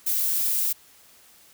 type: noise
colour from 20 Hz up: violet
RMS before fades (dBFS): -24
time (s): 0.06-0.73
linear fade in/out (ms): 10
effects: white hiss -54 dBFS RMS until 1.53 s